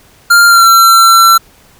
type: tone with pitch glide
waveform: square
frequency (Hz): 1396.9 to 1350.1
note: F6 to E6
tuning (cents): 0 to +41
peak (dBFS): -3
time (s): 0.3-1.38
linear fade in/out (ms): 10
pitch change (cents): -59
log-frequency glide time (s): 0.47-0.68
effects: pink hiss -44 dBFS RMS until 1.79 s